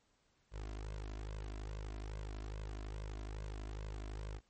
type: tone with flanger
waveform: sawtooth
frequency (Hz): 52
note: G#1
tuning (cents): +3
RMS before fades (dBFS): -44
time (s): 0.51-4.41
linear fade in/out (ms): 50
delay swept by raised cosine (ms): 1.9 to 3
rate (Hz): 2.4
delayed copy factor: +0.8
effects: pink hiss -75 dBFS RMS until 4.49 s + MP3 32 kbps